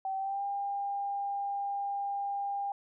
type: tone with pitch glide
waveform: sine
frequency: 770 to 801.3 Hz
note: G5 to G5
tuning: -31 to +38 cents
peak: -31 dBFS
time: 0.05-2.72 s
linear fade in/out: 2 ms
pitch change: +69 cents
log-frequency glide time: 0.17-0.43 s
effects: none